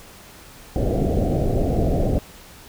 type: low-pass noise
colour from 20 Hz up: pink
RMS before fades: -20 dBFS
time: 0.76-2.19 s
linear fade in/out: 0 ms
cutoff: 740 Hz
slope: 96 dB/octave
effects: pink hiss -44 dBFS RMS until 2.68 s